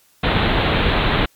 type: low-pass noise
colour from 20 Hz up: pink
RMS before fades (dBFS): -17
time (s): 0.23-1.26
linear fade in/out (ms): 10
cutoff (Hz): 4000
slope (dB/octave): 96
effects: white hiss -56 dBFS RMS until 1.35 s + MP3 96 kbps